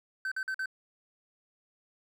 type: tone bursts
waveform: triangle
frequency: 1538 Hz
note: G6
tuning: 33 cents flat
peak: -29 dBFS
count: 4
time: 0.25-0.658 s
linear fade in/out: 2 ms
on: 66 ms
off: 48 ms
effects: none